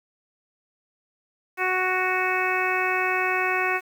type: harmonic tone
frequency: 370 Hz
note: F#4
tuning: in tune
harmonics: 1 / 2 / 3 / 4 / 5 / 6 / 7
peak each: -29 / -29 / -29 / -29 / -29 / -29 / -29 dBFS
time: 1.57-3.81 s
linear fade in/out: 50 ms
effects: 8-bit